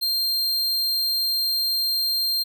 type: tone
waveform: 45% pulse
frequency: 4186 Hz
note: C8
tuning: in tune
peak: -20 dBFS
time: 0.01-2.44 s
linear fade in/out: 20 ms
effects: none